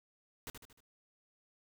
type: noise with echo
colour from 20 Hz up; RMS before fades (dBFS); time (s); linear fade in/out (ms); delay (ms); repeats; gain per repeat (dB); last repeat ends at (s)
pink; -44; 0.47-0.5; 0; 76; 4; -6; 0.804
effects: none